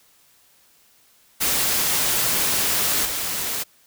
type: noise with level steps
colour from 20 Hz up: white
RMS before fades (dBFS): -21 / -26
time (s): 1.4-3.64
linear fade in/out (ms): 20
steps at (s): 3.05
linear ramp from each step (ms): 2
effects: white hiss -57 dBFS RMS until 3.86 s